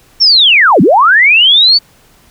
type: linear two-way sweep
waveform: sine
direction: down then up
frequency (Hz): 5588 to 148.9 to 4589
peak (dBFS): -3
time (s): 0.2-1.79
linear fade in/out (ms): 20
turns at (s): 0.81
effects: pink hiss -46 dBFS RMS until 2.3 s